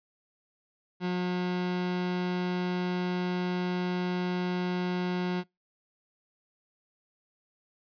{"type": "tone", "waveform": "30% pulse", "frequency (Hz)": 180, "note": "F#3", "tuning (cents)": -47, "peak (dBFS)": -25, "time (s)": [1, 5.44], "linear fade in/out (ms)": 50, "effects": ["noise-tail reverb RT60 0.2 s tail -26 dB re dry", "resampled to 11025 Hz"]}